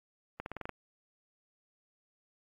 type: accelerating click train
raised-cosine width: 0.5 ms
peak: -23 dBFS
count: 7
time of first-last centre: 0.4-0.693 s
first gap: 61 ms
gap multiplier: 0.91
effects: AAC 48 kbps